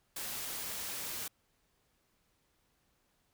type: noise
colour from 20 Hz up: white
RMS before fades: -40 dBFS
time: 0.16-1.28 s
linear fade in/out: 5 ms
effects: pink hiss -75 dBFS RMS until 3.33 s